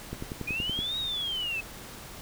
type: click train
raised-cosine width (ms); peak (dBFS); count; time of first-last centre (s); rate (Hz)
3; -21; 8; 0.13-0.79; 10.6
type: linear two-way sweep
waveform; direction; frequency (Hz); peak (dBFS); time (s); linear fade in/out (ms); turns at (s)
sine; up then down; 2420 to 3825 to 2565; -29; 0.47-1.61; 10; 0.98
effects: pink hiss -44 dBFS RMS until 2.21 s